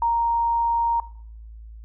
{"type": "tone", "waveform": "sine", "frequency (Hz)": 932.3, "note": "A#5", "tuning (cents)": 0, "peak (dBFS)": -18, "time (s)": [0.02, 1], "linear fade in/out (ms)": 2, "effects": ["noise-tail reverb RT60 0.6 s tail -19 dB re dry", "added 55 Hz sine -38 dBFS peak until 1.84 s"]}